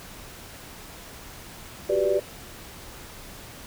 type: chord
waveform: sine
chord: G major seventh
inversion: third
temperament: equal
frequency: 370 / 392 / 493.9 / 587.3 Hz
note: F#4 / G4 / B4 / D5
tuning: 0 / 0 / 0 / 0 cents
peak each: -28 / -24 / -28 / -24 dBFS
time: 1.89-2.2 s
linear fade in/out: 10 ms
effects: pink hiss -43 dBFS RMS until 3.66 s